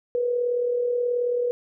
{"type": "tone with amplitude modulation", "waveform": "sine", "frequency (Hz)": 486.5, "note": "B4", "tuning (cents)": -26, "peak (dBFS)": -19, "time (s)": [0.15, 1.51], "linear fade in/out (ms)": 0, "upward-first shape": "sine", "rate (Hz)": 38.6, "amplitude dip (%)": 45, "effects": []}